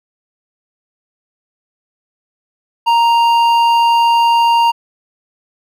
triangle tone with hard clipping, 932.3 Hz, A#5, in tune, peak -10 dBFS, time 2.86-4.72 s, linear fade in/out 20 ms, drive 12 dB, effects none

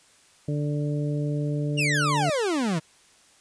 harmonic tone, 147 Hz, D3, 2 cents sharp, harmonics 1 / 2 / 3 / 4, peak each -25 / -31 / -35 / -37 dBFS, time 0.48-2.3 s, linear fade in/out 5 ms
40% pulse exponential sweep, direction down, 2924 to 149.8 Hz, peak -22 dBFS, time 1.77-2.8 s, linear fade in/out 20 ms
effects white hiss -57 dBFS RMS until 3.4 s + resampled to 22050 Hz

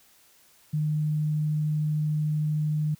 sine tone, 152.2 Hz, D#3, 38 cents flat, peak -23 dBFS, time 0.73-2.95 s, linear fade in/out 10 ms, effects white hiss -59 dBFS RMS until 2.99 s

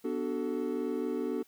triangle chord, B minor seventh, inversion none, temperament equal with one note detuned, 246.9 / 293.7 / 375.8 / 440 Hz, B3 / D4 / F#4 / A4, 0 / 0 / +27 / 0 cents, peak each -34 dBFS, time 0.04-1.43 s, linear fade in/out 10 ms, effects white hiss -64 dBFS RMS until 1.47 s

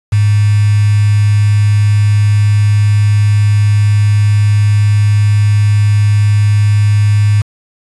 sine tone with quantisation, 103.83 Hz, G#2, in tune, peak -6 dBFS, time 0.12-7.42 s, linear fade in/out 10 ms, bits 4, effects resampled to 24000 Hz

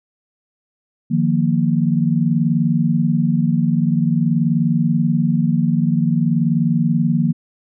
sine chord, Eb suspended second, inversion none, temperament equal with one note detuned, 154.13 / 174.61 / 233.1 Hz, Eb3 / F3 / Bb3, -16 / 0 / 0 cents, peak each -18 dBFS, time 1.1-7.33 s, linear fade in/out 20 ms, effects none

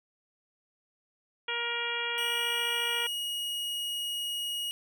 harmonic tone, 472.3 Hz, A#4, 23 cents sharp, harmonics 1 / 2 / 3 / 4 / 5 / 6 / 7, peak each -40 / -39 / -37 / -38 / -36 / -37 / -37 dBFS, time 1.48-3.07 s, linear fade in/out 5 ms
45% pulse tone, 2888 Hz, F#7, 43 cents flat, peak -31 dBFS, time 2.18-4.71 s, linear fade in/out 0 ms
effects none

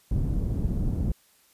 pink low-pass noise, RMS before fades -26 dBFS, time 0.11-1.12 s, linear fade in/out 5 ms, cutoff 190 Hz, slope 12 dB/octave, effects white hiss -61 dBFS RMS until 1.53 s + resampled to 32000 Hz

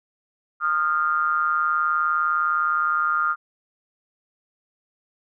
triangle ring-modulated tone, 79.8 Hz, D#2, 44 cents sharp, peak -14 dBFS, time 0.6-3.36 s, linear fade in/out 50 ms, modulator 1310 Hz, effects none

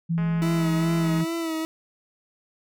sine tone, 166.5 Hz, E3, 18 cents sharp, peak -21 dBFS, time 0.09-1.25 s, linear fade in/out 20 ms
click train, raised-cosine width 0.5 ms, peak -24 dBFS, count 217, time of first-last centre 0.18-1.209 s, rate 210 Hz
40% pulse tone with vibrato, 326.4 Hz, E4, 17 cents flat, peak -25 dBFS, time 0.42-1.65 s, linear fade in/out 0 ms, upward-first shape sine, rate 2.4 Hz, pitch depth 43 cents each way
effects none

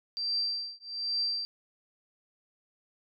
sine tone with tremolo, 4699 Hz, D8, in tune, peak -26 dBFS, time 0.17-1.45 s, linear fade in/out 0 ms, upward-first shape triangle, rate 1.2 Hz, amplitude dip 100%, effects none

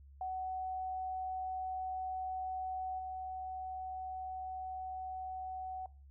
sine tone with level steps, 749 Hz, F#5, 21 cents sharp, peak -36 / -39 dBFS, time 0.21-5.86 s, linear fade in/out 2 ms, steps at 2.98 s, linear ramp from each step 20 ms, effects noise-tail reverb RT60 0.3 s tail -20 dB re dry + added 69 Hz sine -54 dBFS peak until 6.1 s

